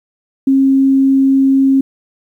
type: tone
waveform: sine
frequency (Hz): 269.6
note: C#4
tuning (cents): -48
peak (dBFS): -7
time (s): 0.47-1.81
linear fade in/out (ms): 5
effects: 8-bit